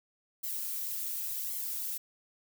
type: noise with flanger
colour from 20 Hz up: violet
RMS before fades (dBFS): -36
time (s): 0.43-1.98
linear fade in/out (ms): 10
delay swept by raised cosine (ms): 0.94 to 4.44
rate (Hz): 0.9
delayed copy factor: +0.9
effects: none

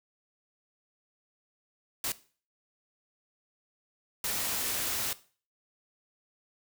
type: noise bursts at uneven times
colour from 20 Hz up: white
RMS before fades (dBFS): -32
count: 2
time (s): 2.04-2.12 / 4.24-5.13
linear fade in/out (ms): 2
effects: noise-tail reverb RT60 0.4 s tail -17 dB re dry

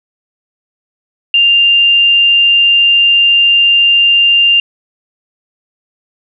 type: tone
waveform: sine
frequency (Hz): 2794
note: F7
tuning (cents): 0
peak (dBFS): -5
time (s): 1.34-4.6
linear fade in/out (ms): 2
effects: none

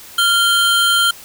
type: tone pair together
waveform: square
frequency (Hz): 1393 / 3142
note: F6 / G7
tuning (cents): -5 / +3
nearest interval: octave + major second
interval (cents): 1408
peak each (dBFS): -15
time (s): 0.18-1.11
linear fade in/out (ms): 5
effects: white hiss -38 dBFS RMS until 1.24 s

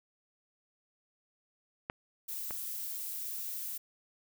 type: clicks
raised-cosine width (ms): 0.5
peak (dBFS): -20 / -25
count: 2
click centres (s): 1.899 / 2.508
type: noise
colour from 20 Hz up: violet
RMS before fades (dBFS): -39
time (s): 2.28-3.78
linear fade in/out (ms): 10
effects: none

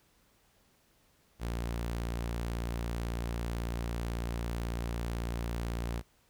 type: tone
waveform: sawtooth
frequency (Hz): 58.1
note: A#1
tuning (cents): -5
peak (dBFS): -29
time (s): 1.39-6.03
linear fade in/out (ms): 50
effects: pink hiss -68 dBFS RMS until 6.29 s

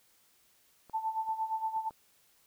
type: clicks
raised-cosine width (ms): 1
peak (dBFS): -38 / -44 / -43 / -38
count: 4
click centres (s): 0.897 / 1.289 / 1.765 / 1.908
type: tone with tremolo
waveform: sine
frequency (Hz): 884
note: A5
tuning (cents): +8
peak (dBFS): -28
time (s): 0.93-1.9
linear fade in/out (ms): 20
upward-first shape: sine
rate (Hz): 8.6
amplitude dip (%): 75
effects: white hiss -67 dBFS RMS until 2.46 s

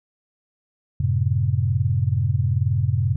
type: chord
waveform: sine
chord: F# diminished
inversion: none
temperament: just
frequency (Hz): 92.5 / 111 / 133.2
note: F#2 / A2 / C3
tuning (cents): 0 / +16 / +31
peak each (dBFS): -22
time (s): 1-3.16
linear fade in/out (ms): 5
effects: none

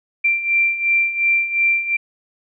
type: beating tone pair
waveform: sine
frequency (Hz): 2358 / 2360.8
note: D7 / D7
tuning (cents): +6 / +8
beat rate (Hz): 2.8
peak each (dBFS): -21 / -16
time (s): 0.24-1.97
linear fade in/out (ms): 10
effects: none

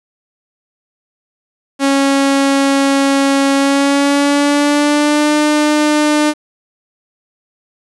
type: tone with pitch glide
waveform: sawtooth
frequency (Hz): 275.4 to 300.3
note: C#4 to D4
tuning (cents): -11 to +39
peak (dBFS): -6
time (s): 1.79-6.34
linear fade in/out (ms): 50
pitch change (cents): +150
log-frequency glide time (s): 3.55-5.36
effects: resampled to 24000 Hz + 7-bit

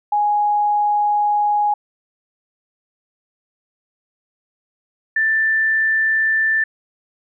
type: tone pair in turn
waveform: sine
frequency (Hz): 830.6 / 1771.2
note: G#5 / A6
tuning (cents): 0 / +11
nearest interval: octave + minor second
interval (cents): 1311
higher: second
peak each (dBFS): -14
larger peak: neither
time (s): 0.12-1.74 / 5.16-6.64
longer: first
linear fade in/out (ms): 5
effects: none

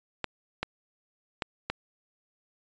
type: clicks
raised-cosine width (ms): 0.3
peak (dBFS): -13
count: 4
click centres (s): 0.243 / 0.63 / 1.422 / 1.7
effects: resampled to 16000 Hz

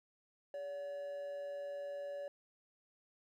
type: tone with amplitude modulation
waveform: triangle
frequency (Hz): 570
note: C#5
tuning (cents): +48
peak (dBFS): -37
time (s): 0.54-2.28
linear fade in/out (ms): 2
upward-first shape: sine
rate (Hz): 160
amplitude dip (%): 40
effects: 13-bit

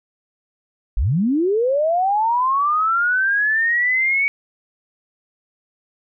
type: linear sweep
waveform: sine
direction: up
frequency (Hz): 37.4 to 2256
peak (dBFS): -15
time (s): 0.97-4.28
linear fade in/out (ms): 0
effects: none

